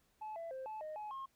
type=tone with pitch steps; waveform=sine; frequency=861 / 667 / 525 / 866 / 618 / 846 / 1074 Hz; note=A5 / E5 / C5 / A5 / D#5 / G#5 / C6; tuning=-38 / +20 / +6 / -28 / -12 / +32 / +45 cents; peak=-40 dBFS; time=0.21-1.26 s; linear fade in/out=10 ms; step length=150 ms; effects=tanh soft clip ceiling -40 dBFS + pink hiss -75 dBFS RMS until 1.35 s